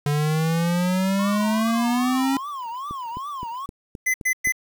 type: exponential sweep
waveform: square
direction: up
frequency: 144.4 to 274.1 Hz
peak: -20 dBFS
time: 0.06-2.37 s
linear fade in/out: 2 ms
type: tone with vibrato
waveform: triangle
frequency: 1040 Hz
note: C6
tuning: 11 cents flat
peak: -27 dBFS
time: 1.19-3.66 s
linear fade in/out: 5 ms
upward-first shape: triangle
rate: 2.5 Hz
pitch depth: 250 cents each way
type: click train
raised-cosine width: 3 ms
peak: -22 dBFS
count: 7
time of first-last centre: 2.91-4.473 s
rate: 3.84 Hz
type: tone bursts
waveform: square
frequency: 2027 Hz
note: B6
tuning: 45 cents sharp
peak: -19 dBFS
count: 3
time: 4.06-4.523 s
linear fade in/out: 10 ms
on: 81 ms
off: 110 ms
effects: 8-bit